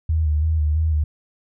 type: tone with vibrato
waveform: sine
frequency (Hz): 77.6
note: D#2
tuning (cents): -4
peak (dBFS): -16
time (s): 0.09-1.04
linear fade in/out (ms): 5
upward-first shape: square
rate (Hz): 3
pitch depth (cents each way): 44
effects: none